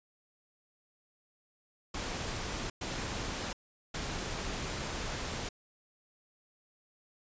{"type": "noise bursts at uneven times", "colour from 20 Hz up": "pink", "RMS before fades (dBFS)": -37, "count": 3, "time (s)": [[1.94, 2.7], [2.81, 3.53], [3.94, 5.49]], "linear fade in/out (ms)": 5, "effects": ["resampled to 16000 Hz"]}